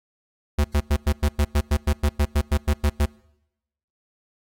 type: tone bursts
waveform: square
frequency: 73.42 Hz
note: D2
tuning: in tune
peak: -17 dBFS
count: 16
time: 0.58-3.059 s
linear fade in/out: 10 ms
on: 64 ms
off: 97 ms
effects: noise-tail reverb RT60 0.9 s tail -25 dB re dry + AAC 48 kbps